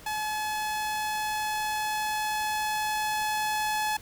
sawtooth tone with level ramp, 855 Hz, A5, 50 cents flat, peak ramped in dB -25 to -22 dBFS, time 0.06-3.97 s, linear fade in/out 5 ms, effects pink hiss -50 dBFS RMS until 4.01 s

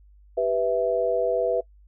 sine chord, E minor, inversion first, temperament equal, 392 / 493.9 / 659.3 Hz, G4 / B4 / E5, 0 / 0 / 0 cents, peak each -29 / -23 / -24 dBFS, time 0.37-1.61 s, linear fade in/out 10 ms, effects noise-tail reverb RT60 0.1 s tail -23 dB re dry + added 50 Hz sine -50 dBFS peak until 1.87 s

